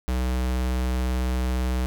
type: tone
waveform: square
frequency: 63 Hz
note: B1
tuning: 35 cents sharp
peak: -23 dBFS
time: 0.08-1.86 s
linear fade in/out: 0 ms
effects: none